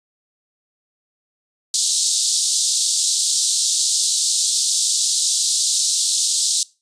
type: band-pass noise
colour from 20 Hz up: white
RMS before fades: -19 dBFS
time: 1.74-6.63 s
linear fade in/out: 2 ms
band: 3700 to 9100 Hz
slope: 48 dB/octave
effects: noise-tail reverb RT60 0.3 s tail -23 dB re dry + resampled to 22050 Hz